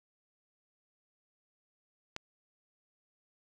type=click; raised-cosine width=0.2 ms; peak=-20 dBFS; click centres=2.164 s; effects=none